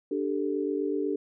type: chord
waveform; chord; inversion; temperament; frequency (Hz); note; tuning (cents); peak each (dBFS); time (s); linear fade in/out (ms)
sine; D suspended fourth; none; equal; 293.7 / 392 / 440; D4 / G4 / A4; 0 / 0 / 0; -30 / -30 / -32; 0.11-1.16; 5
effects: none